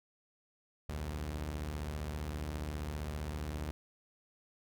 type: beating tone pair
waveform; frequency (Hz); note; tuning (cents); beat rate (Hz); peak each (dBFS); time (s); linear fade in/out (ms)
sawtooth; 60.9 / 75.9; B1 / D#2; -24 / -42; 15; -40 / -34; 0.89-3.71; 0
effects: none